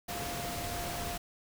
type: tone in noise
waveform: sine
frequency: 698.5 Hz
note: F5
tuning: in tune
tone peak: -40 dBFS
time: 0.08-1.18 s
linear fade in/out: 10 ms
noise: pink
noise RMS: -38 dBFS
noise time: 0.08-1.18 s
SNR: -5 dB
effects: none